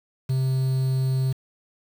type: tone with quantisation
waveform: triangle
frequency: 131.5 Hz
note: C3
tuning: 9 cents sharp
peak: -18 dBFS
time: 0.29-1.33 s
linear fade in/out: 10 ms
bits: 7
effects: none